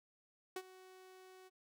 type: tone with ADSR envelope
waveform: sawtooth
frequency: 373.2 Hz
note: F#4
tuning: 15 cents sharp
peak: -35 dBFS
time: 0.56-1.5 s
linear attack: 4 ms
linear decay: 53 ms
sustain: -18 dB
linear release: 31 ms
effects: none